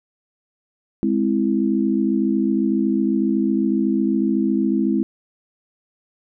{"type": "chord", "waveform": "sine", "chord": "Ab augmented", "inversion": "none", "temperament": "equal", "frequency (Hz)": [207.7, 261.6, 329.6], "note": ["Ab3", "C4", "E4"], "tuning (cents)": [0, 0, 0], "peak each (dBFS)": [-20, -21, -21], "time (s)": [1.03, 5.03], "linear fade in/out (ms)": 0, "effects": []}